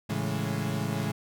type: chord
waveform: 35% pulse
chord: A major seventh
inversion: none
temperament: equal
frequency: 110 / 138.59 / 164.81 / 207.7 Hz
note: A2 / C#3 / E3 / G#3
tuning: 0 / 0 / 0 / 0 cents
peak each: -32 dBFS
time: 0.09-1.12 s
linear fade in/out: 10 ms
effects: none